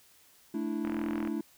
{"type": "chord", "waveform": "triangle", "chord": "A suspended fourth", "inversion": "none", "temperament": "equal", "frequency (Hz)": [220, 293.7, 329.6], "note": ["A3", "D4", "E4"], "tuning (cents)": [0, 0, 0], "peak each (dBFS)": -33, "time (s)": [0.54, 1.41], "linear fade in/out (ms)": 5}
{"type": "click train", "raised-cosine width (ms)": 0.5, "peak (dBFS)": -24, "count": 19, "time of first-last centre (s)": [0.85, 1.275], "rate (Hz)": 42.4}
{"effects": ["white hiss -61 dBFS RMS until 1.57 s"]}